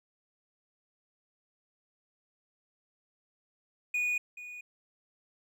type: tone with echo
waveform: triangle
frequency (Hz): 2462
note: D#7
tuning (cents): -19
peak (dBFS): -26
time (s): 3.94-4.18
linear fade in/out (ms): 5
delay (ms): 430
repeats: 1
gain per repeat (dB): -14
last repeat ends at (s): 4.61
effects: none